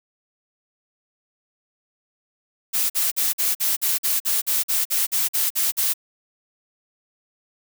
blue noise bursts, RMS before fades -21 dBFS, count 15, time 2.73-5.938 s, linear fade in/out 20 ms, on 170 ms, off 47 ms, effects none

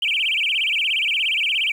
sine tone with vibrato, 2700 Hz, E7, 41 cents sharp, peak -17 dBFS, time 0.02-1.72 s, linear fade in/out 5 ms, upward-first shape sine, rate 17 Hz, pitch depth 290 cents each way, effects tanh soft clip ceiling -13 dBFS + 8-bit

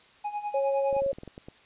triangle tone with tremolo, 830.6 Hz, G#5, in tune, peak -26 dBFS, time 0.24-1.01 s, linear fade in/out 10 ms, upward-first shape sine, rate 9.8 Hz, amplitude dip 75%
sine tone, 549 Hz, C#5, 17 cents flat, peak -24 dBFS, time 0.54-1.12 s, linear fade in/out 5 ms
clicks, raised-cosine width 2 ms, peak -28 dBFS, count 10, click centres 0.928 / 0.966 / 1.02 / 1.063 / 1.13 / 1.185 / 1.234 / 1.277 / 1.379 / 1.485 s
effects white hiss -57 dBFS RMS until 1.65 s + resampled to 8000 Hz

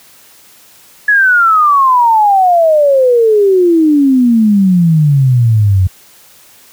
sine exponential sweep, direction down, 1707 to 90.3 Hz, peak -5 dBFS, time 1.08-5.87 s, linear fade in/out 5 ms, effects white hiss -42 dBFS RMS until 6.72 s + high-pass 60 Hz 12 dB/octave

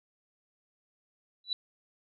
sine tone with exponential growth, 3951 Hz, B7, in tune, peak -24 dBFS, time 1.44-1.53 s, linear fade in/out 2 ms, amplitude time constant 19 ms, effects none

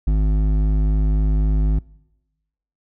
sine tone with hard clipping, 51.91 Hz, G#1, in tune, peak -16 dBFS, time 0.07-1.79 s, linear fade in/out 5 ms, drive 10 dB, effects noise-tail reverb RT60 1.0 s tail -24 dB re dry

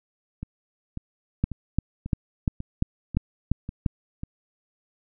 two click trains, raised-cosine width 5 ms, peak -20 / -9 dBFS, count 8 / 8, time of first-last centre 0.43-4.234 / 1.44-3.862 s, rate 1.84 / 2.89 Hz, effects none

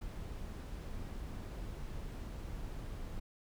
brown noise, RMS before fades -43 dBFS, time 0.01-3.2 s, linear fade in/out 10 ms, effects none

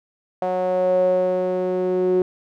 sawtooth tone with band-pass filter sweep, 183.3 Hz, F#3, 16 cents flat, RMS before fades -20 dBFS, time 0.42-2.22 s, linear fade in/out 2 ms, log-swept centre 650 to 390 Hz, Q 7.6, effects none

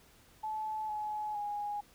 sine tone with pitch steps, 865 / 848 / 825 Hz, A5 / G#5 / G#5, -30 / +36 / -12 cents, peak -34 dBFS, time 0.43-1.81 s, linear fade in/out 10 ms, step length 460 ms, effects pink hiss -62 dBFS RMS until 1.94 s

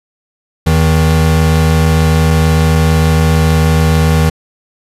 square tone pair together, 81.37 / 159.4 Hz, E2 / D#3, -22 / +42 cents, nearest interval octave, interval 1164 cents, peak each -11 dBFS, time 0.66-4.3 s, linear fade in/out 10 ms, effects resampled to 32000 Hz

